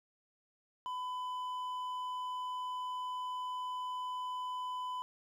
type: tone with hard clipping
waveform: sine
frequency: 1003 Hz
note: B5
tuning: 26 cents sharp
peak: -38 dBFS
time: 0.86-5.02 s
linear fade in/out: 0 ms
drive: 5 dB
effects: none